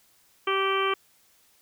harmonic tone, 388.4 Hz, G4, 16 cents flat, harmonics 1 / 2 / 3 / 4 / 5 / 6 / 7 / 8, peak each -27 / -38 / -26 / -35 / -38 / -32 / -37 / -33 dBFS, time 0.47-0.94 s, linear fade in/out 5 ms, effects white hiss -62 dBFS RMS until 1.61 s

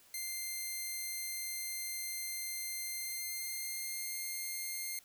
5% pulse tone with pitch glide, 2093 to 2115 Hz, C7 to C7, 0 to +18 cents, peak -28 dBFS, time 0.14-4.99 s, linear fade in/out 2 ms, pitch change +18 cents, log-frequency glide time 2.87-4.15 s, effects white hiss -63 dBFS RMS until 5.04 s

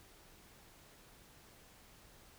silence, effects pink hiss -61 dBFS RMS until 2.38 s

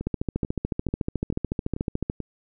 two click trains, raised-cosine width 3 ms, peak -12 / -18 dBFS, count 29 / 6, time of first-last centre 0.07-2.099 / 0.01-2.203 s, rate 13.8 / 2.28 Hz, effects none

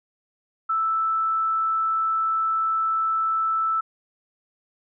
sine tone, 1318.5 Hz, E6, in tune, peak -20 dBFS, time 0.69-3.81 s, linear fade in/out 10 ms, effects none

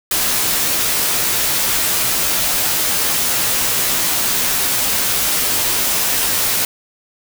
white noise with comb filter, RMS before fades -17 dBFS, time 0.11-6.65 s, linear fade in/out 2 ms, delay 14 ms, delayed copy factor -0.6, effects none

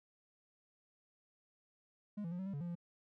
triangle tone with pitch steps, 207.6 / 167.6 / 177.1 / 189.8 / 196.1 / 142.5 / 173.5 / 172.3 Hz, G#3 / E3 / F3 / F#3 / G3 / C#3 / F3 / F3, 0 / +29 / +24 / +44 / +1 / +48 / -11 / -23 cents, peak -37 dBFS, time 2.17-2.754 s, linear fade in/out 10 ms, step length 73 ms, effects none

